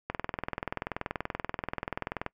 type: click train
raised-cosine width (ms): 0.5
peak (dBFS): -16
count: 46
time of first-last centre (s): 0.1-2.263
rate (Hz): 20.8
effects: noise-tail reverb RT60 0.1 s tail -24 dB re dry